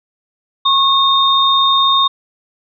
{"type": "tone pair together", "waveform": "sine", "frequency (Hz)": [1090, 3674], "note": ["C#6", "A#7"], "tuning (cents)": [-29, -26], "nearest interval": "octave + major sixth", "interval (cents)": 2103, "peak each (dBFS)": -12, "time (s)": [0.65, 2.08], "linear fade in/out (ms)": 10, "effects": []}